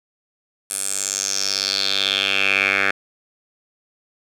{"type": "tone with band-pass filter sweep", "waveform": "10% pulse", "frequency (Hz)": 98, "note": "G2", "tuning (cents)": 0, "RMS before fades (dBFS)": -21, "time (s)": [0.7, 2.91], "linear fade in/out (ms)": 5, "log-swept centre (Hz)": [9500, 1900], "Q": 4.7, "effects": []}